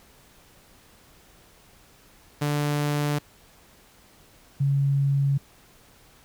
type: tone pair in turn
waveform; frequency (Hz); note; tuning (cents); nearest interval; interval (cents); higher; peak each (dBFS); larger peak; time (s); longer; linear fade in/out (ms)
sawtooth / sine; 146.8 / 139.24; D3 / C#3; 0 / +8; minor second; 92; first; -19; neither; 2.41-3.19 / 4.6-5.38; neither; 10
effects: pink hiss -55 dBFS RMS until 6.24 s